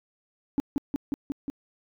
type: tone with echo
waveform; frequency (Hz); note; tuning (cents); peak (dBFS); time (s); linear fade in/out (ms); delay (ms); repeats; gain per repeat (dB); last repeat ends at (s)
sine; 281.4; C#4; +26; -18; 0.58-0.6; 0; 180; 5; -2; 1.5
effects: tanh soft clip ceiling -19 dBFS